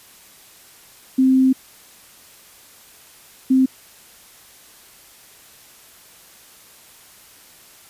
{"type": "tone bursts at uneven times", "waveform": "sine", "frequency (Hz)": 261.6, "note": "C4", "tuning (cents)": 0, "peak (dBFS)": -11, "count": 2, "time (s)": [[1.18, 1.53], [3.5, 3.66]], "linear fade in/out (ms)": 10, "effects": ["white hiss -47 dBFS RMS until 7.89 s", "resampled to 32000 Hz"]}